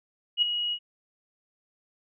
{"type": "tone with ADSR envelope", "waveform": "sine", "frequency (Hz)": 2900, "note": "F#7", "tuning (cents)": -35, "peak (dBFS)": -17, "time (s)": [0.37, 0.79], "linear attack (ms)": 51, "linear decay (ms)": 10, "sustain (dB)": -9, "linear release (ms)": 66, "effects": []}